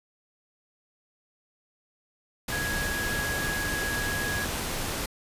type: tone in noise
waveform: sine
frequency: 1661 Hz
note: G#6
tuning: in tune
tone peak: -30 dBFS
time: 2.52-4.45 s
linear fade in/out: 5 ms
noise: pink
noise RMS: -31 dBFS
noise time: 2.48-5.06 s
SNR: -2 dB
effects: resampled to 32000 Hz